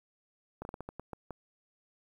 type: slowing click train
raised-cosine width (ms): 1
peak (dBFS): -26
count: 9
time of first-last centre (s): 0.62-1.307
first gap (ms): 31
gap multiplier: 1.28
effects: 10-bit